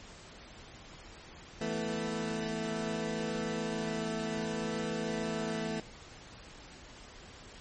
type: chord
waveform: 20% pulse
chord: E suspended fourth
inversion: none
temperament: equal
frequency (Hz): 164.81 / 220 / 246.9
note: E3 / A3 / B3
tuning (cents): 0 / 0 / 0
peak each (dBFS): -34 / -30 / -36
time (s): 1.61-5.8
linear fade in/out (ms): 2
effects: pink hiss -51 dBFS RMS until 7.6 s + MP3 32 kbps